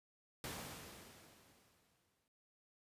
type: noise with exponential decay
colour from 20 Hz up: pink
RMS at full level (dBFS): -44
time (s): 0.44-2.28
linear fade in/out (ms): 1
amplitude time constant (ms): 400
effects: high-pass 80 Hz 12 dB/octave + resampled to 32000 Hz